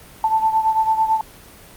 sine beating tone pair, 880 / 889 Hz, A5 / A5, 0 / +18 cents, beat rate 9 Hz, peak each -16 / -21 dBFS, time 0.24-1.21 s, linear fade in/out 2 ms, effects pink hiss -43 dBFS RMS until 1.76 s + Opus 32 kbps

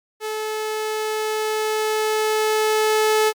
sawtooth tone with level ramp, 432.4 Hz, A4, 30 cents flat, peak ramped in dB -21 to -11 dBFS, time 0.2-3.33 s, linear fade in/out 50 ms, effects Opus 48 kbps

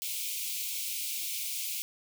white high-pass noise, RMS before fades -35 dBFS, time 0.02-1.82 s, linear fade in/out 0 ms, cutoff 2200 Hz, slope 96 dB/octave, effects none

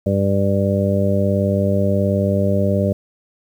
harmonic tone, 98.6 Hz, G2, 11 cents sharp, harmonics 1 / 2 / 3 / 4 / 5 / 6, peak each -19 / -19 / -28 / -26 / -24 / -21 dBFS, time 0.06-2.93 s, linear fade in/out 5 ms, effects 8-bit

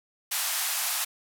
white band-pass noise, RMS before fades -29 dBFS, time 0.31-1.05 s, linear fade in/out 10 ms, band 680 to 15000 Hz, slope 48 dB/octave, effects none

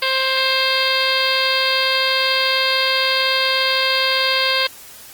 harmonic tone with a mistuned harmonic, 527 Hz, C5, 12 cents sharp, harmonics 1 / 2 / 3 / 4 / 5 / 6 / 7 / 8 / 9, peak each -24 / -24 / -24 / -24 / -24 / -24 / -24 / -24 / -24 dBFS, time 0.02-4.67 s, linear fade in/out 5 ms, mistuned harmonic 6, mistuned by +24 cents, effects white hiss -40 dBFS RMS until 5.13 s + Opus 24 kbps

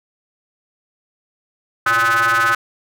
square ring-modulated tone, 116.54 Hz, A#2, in tune, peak -11 dBFS, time 1.86-2.55 s, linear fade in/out 5 ms, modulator 1390 Hz, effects none

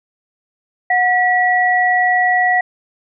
sine tone pair together, 730 / 1938.2 Hz, F#5 / B6, -24 / -33 cents, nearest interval octave + perfect fourth, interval 1691 cents, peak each -14 dBFS, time 0.9-2.61 s, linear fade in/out 5 ms, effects none

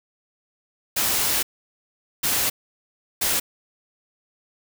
white noise bursts at uneven times, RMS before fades -22 dBFS, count 3, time 0.96-1.43 / 2.23-2.5 / 3.21-3.4 s, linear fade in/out 10 ms, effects none

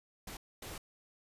pink noise bursts at uneven times, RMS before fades -45 dBFS, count 2, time 0.27-0.37 / 0.62-0.78 s, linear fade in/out 5 ms, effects resampled to 32000 Hz

